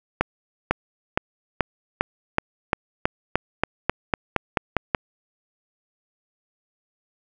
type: accelerating click train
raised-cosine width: 0.5 ms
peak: -3 dBFS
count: 16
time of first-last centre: 0.21-4.948 s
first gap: 500 ms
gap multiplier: 0.93
effects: none